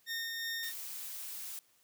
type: tone with tremolo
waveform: 20% pulse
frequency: 1835 Hz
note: A#6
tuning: 28 cents flat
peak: -30 dBFS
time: 0.06-0.73 s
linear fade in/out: 50 ms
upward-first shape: sine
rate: 2.8 Hz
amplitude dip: 25%
type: noise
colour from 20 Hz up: blue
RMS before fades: -43 dBFS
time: 0.63-1.59 s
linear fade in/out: 0 ms
effects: white hiss -69 dBFS RMS until 1.83 s + high-pass 80 Hz 12 dB/octave

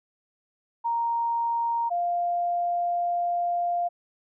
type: tone pair in turn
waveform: sine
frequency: 932.3 / 698.4 Hz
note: A#5 / F5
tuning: 0 / 0 cents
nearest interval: perfect fourth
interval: 500 cents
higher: first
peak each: -23 dBFS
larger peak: neither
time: 0.84-1.9 / 1.9-3.89 s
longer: second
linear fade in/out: 20 ms
effects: none

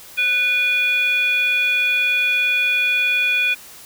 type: tone with frequency modulation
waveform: sine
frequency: 2451 Hz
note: D#7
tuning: 27 cents flat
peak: -15 dBFS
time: 0.17-3.55 s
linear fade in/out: 20 ms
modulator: 957 Hz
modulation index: 0.56
effects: white hiss -41 dBFS RMS until 3.85 s

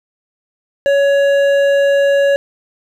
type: tone with hard clipping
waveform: sine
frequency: 560 Hz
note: C#5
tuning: 18 cents sharp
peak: -11 dBFS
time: 0.86-2.36 s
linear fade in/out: 0 ms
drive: 9 dB
effects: none

